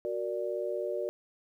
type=chord; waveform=sine; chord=Gb augmented; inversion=none; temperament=equal; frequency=370 / 466.2 / 587.3 Hz; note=Gb4 / Bb4 / D5; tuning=0 / 0 / 0 cents; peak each=-35 / -36 / -34 dBFS; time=0.05-1.09 s; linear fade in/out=0 ms; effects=11-bit